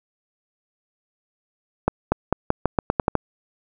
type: accelerating click train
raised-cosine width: 1 ms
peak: -3 dBFS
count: 10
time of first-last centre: 1.88-3.153 s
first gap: 240 ms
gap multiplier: 0.86
effects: none